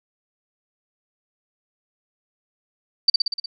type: tone with echo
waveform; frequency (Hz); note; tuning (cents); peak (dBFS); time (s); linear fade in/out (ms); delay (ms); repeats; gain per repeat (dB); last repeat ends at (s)
sine; 4625; D8; -27; -10; 3.08-3.1; 5; 60; 6; -3; 3.46
effects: none